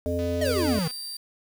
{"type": "harmonic tone", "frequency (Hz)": 86.8, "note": "F2", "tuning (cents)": -10, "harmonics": [1, 3, 5, 7], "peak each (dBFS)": [-29, -30, -31, -29], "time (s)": [0.06, 0.79], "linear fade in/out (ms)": 0}
{"type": "click train", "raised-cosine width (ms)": 0.2, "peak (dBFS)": -28, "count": 181, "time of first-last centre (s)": [0.19, 0.91], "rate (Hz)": 250}
{"type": "exponential sweep", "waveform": "square", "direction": "down", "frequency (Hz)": [655, 150], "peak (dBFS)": -25, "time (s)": [0.41, 0.88], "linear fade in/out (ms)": 5}
{"type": "tone", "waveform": "sawtooth", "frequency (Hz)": 4689, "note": "D8", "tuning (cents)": -4, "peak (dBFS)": -31, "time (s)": [0.45, 1.17], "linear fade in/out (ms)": 5}
{"effects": ["8-bit"]}